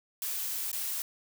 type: noise with dropouts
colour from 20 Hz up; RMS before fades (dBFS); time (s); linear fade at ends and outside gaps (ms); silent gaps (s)
blue; -34; 0.22-1.02; 1; 0.716-0.729
effects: none